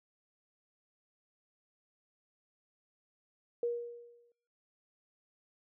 sine tone with exponential decay, 475 Hz, A#4, 33 cents sharp, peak -28 dBFS, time 3.63-4.32 s, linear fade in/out 2 ms, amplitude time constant 150 ms, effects noise-tail reverb RT60 0.8 s tail -25 dB re dry

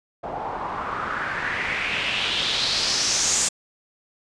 white noise with low-pass filter sweep, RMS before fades -25 dBFS, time 0.23-3.49 s, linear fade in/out 10 ms, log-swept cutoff 740 to 7600 Hz, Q 3.5, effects resampled to 22050 Hz

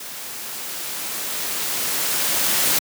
white noise with level ramp, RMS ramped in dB -34 to -18 dBFS, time 0-2.79 s, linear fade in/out 5 ms, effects high-pass 150 Hz 12 dB/octave

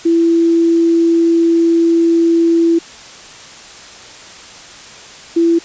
sine tone pair in turn, 334.1 / 335.4 Hz, E4 / E4, +23 / +30 cents, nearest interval unison, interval 7 cents, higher second, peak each -8 dBFS, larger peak neither, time 0.05-2.79 / 5.36-5.59 s, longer first, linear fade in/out 10 ms, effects white hiss -35 dBFS RMS until 5.64 s + resampled to 16000 Hz

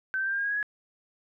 sine tone with pitch steps, 1539 / 1558.7 / 1578.6 / 1598.8 / 1619.3 / 1640 / 1660.9 / 1682.2 Hz, G6 / G6 / G6 / G6 / G#6 / G#6 / G#6 / G#6, -32 / -10 / +12 / +34 / -44 / -22 / 0 / +22 cents, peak -26 dBFS, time 0.14-0.628 s, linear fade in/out 0 ms, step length 61 ms, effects none

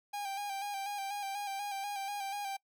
45% pulse tone with vibrato, 801 Hz, G5, 37 cents sharp, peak -36 dBFS, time 0.13-2.57 s, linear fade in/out 10 ms, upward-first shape square, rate 4.1 Hz, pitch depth 36 cents each way, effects noise-tail reverb RT60 0.1 s tail -24 dB re dry

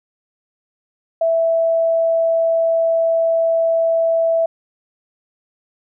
sine tone, 659.3 Hz, E5, in tune, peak -13 dBFS, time 1.21-4.46 s, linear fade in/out 5 ms, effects none

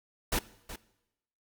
pink noise with echo, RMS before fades -29 dBFS, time 0.32-0.39 s, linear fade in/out 5 ms, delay 370 ms, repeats 1, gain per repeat -13 dB, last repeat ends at 0.76 s, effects noise-tail reverb RT60 0.9 s tail -19 dB re dry + Opus 48 kbps

